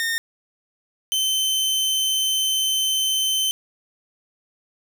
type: tone pair in turn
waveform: sawtooth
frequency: 1831 / 3079 Hz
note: A#6 / G7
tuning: -32 / -32 cents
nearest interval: major sixth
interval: 900 cents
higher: second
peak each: -18 / -16 dBFS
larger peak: second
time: 0-0.18 / 1.12-3.51 s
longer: second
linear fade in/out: 0 ms
effects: none